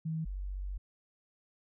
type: tone pair in turn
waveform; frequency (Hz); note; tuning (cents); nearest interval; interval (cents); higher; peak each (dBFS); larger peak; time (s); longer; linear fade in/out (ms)
sine; 160 / 47.57; D#3 / F#1; +49 / +49; octave + major sixth; 2100; first; -32 / -35; first; 0.05-0.25 / 0.25-0.78; second; 10
effects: none